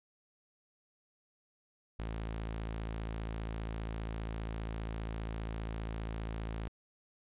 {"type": "tone", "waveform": "sawtooth", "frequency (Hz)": 55, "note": "A1", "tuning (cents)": 0, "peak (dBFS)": -33, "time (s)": [1.99, 6.68], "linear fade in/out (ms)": 0, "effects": ["resampled to 8000 Hz"]}